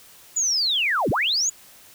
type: linear two-way sweep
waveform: sine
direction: down then up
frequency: 7040 to 73.7 to 7040 Hz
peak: -19 dBFS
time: 0.36-1.5 s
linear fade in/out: 10 ms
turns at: 1.1 s
effects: white hiss -49 dBFS RMS until 1.94 s